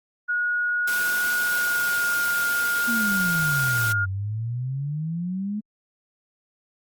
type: tone with pitch glide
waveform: sine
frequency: 1449 to 1418.4 Hz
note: F#6 to F6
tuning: -37 to +26 cents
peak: -21 dBFS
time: 0.28-4.06 s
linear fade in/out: 20 ms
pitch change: -37 cents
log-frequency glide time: 1.36-2.26 s
type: high-pass noise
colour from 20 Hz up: white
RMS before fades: -31 dBFS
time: 0.87-3.93 s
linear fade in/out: 10 ms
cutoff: 110 Hz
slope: 12 dB/octave
type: exponential two-way sweep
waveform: sine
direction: down then up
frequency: 243.4 to 94 to 214.8 Hz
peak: -25 dBFS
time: 2.87-5.61 s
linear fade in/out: 20 ms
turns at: 4.08 s
effects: Opus 32 kbps